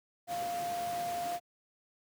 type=tone in noise; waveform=sine; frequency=698.5 Hz; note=F5; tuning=in tune; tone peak=-33 dBFS; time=0.27-1.4 s; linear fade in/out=50 ms; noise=pink; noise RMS=-43 dBFS; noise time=0.27-1.4 s; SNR=+7 dB; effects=high-pass 150 Hz 12 dB/octave